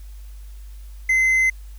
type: tone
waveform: triangle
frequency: 2057 Hz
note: C7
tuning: 30 cents flat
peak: -13 dBFS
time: 1.09-1.5 s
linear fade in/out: 5 ms
effects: added 50 Hz sine -35 dBFS peak until 1.78 s + white hiss -55 dBFS RMS until 1.78 s